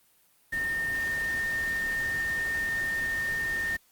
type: tone in noise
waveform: sine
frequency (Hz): 1823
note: A#6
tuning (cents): -39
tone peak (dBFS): -27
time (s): 0.52-3.77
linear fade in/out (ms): 10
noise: pink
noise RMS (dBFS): -41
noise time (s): 0.52-3.77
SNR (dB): +11
effects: white hiss -64 dBFS RMS until 3.91 s + Opus 32 kbps